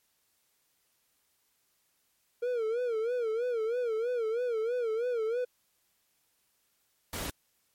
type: tone with vibrato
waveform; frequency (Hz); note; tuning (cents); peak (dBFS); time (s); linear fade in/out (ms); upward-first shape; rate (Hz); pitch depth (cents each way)
triangle; 466.6; A#4; +2; -26; 2.42-5.45; 10; sine; 3.1; 120
type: noise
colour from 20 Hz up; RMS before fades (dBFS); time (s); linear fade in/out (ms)
pink; -36; 7.13-7.3; 2
effects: white hiss -73 dBFS RMS until 7.74 s + MP3 64 kbps